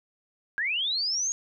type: linear sweep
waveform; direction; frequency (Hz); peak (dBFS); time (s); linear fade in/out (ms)
sine; up; 1568 to 6670; -25; 0.58-1.32; 0
effects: none